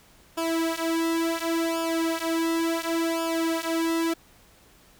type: tone with flanger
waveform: sawtooth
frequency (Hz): 329.6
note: E4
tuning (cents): 0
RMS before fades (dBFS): -26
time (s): 0.37-4.14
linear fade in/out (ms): 10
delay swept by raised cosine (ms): 0.49 to 4.79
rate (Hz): 0.7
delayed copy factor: -0.9
effects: pink hiss -56 dBFS RMS until 4.99 s